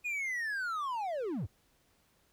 triangle linear sweep, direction down, 2489 to 66 Hz, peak -31 dBFS, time 0.04-1.47 s, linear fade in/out 20 ms, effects pink hiss -70 dBFS RMS until 2.32 s

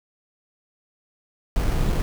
brown noise with sample-and-hold, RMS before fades -21 dBFS, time 1.56-2.02 s, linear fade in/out 0 ms, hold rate 3675 Hz, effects none

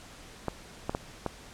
clicks, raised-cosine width 1 ms, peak -15 dBFS, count 4, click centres 0.483 / 0.895 / 0.949 / 1.263 s, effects pink hiss -49 dBFS RMS until 1.53 s + low-pass 9000 Hz 12 dB/octave

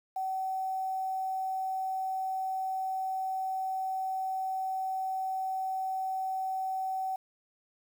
sine tone with quantisation, 760 Hz, F#5, 46 cents sharp, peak -30 dBFS, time 0.16-7.16 s, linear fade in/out 5 ms, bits 9, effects none

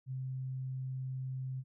sine tone, 130.6 Hz, C3, 3 cents flat, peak -36 dBFS, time 0.06-1.64 s, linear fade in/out 50 ms, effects none

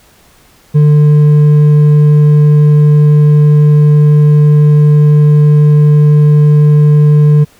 sine tone with hard clipping, 149 Hz, D3, 25 cents sharp, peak -4 dBFS, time 0.74-7.45 s, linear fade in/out 20 ms, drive 4 dB, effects pink hiss -45 dBFS RMS until 7.59 s

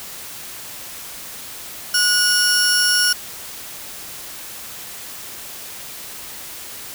sawtooth tone pair together, 1458 / 5482 Hz, F#6 / F8, -26 / -33 cents, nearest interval octave + major seventh, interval 2293 cents, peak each -14 dBFS, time 1.94-3.13 s, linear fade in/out 5 ms, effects white hiss -34 dBFS RMS until 6.94 s

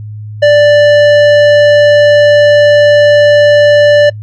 triangle tone with tanh clipping, 587.3 Hz, D5, in tune, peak -4 dBFS, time 0.42-4.1 s, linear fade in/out 10 ms, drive 17 dB, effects noise-tail reverb RT60 0.1 s tail -24 dB re dry + added 106 Hz sine -21 dBFS peak until 4.22 s

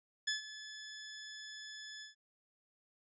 15% pulse tone with ADSR envelope, 1723 Hz, A6, 37 cents flat, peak -25 dBFS, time 0.27-2.15 s, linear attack 10 ms, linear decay 130 ms, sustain -15 dB, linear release 130 ms, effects resampled to 16000 Hz

